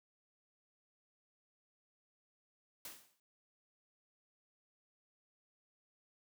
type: noise with exponential decay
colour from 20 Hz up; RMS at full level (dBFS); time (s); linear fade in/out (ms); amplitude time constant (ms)
white; -45; 2.85-3.2; 2; 76
effects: noise-tail reverb RT60 0.4 s tail -26 dB re dry + high-pass 100 Hz 12 dB/octave